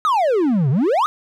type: exponential two-way sweep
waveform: triangle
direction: down then up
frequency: 1307 to 123.47 to 1307 Hz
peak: -12 dBFS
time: 0.05-1.06 s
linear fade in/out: 0 ms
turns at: 0.7 s
effects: none